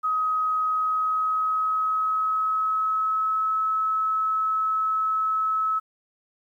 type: tone with pitch glide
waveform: sine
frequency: 1264 to 1295 Hz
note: D#6 to E6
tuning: +27 to -31 cents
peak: -21 dBFS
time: 0.03-5.8 s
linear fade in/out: 20 ms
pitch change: +42 cents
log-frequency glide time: 0.65-3.59 s
effects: 10-bit